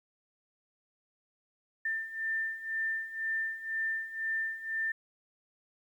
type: beating tone pair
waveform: sine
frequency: 1789 / 1791 Hz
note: A6 / A6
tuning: +28 / +30 cents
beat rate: 2 Hz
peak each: -37 / -33 dBFS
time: 1.85-4.92 s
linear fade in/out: 5 ms
effects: 11-bit